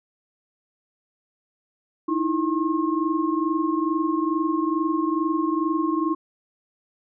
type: tone cluster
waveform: sine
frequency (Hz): 309.2 / 331.5 / 1075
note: D#4 / E4 / C6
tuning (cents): -11 / +10 / +47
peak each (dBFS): -24 / -24 / -27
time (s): 2.08-6.15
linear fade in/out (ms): 10
effects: none